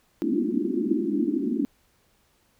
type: band-pass noise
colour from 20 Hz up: white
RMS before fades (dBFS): -25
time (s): 0.22-1.65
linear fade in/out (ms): 0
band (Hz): 200 to 360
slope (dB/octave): 96
effects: pink hiss -65 dBFS RMS until 2.59 s